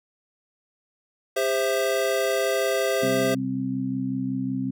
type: chord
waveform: square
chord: C major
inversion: second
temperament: equal with one note detuned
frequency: 401.9 / 523.3 / 659.3 Hz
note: G4 / C5 / E5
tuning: +43 / 0 / 0 cents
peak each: -27 / -26 / -27 dBFS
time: 1.36-3.35 s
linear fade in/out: 10 ms
type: harmonic tone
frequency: 65.41 Hz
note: C2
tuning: in tune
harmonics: 2 / 3 / 4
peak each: -32 / -31 / -26 dBFS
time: 3.02-4.71 s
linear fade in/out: 10 ms
effects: none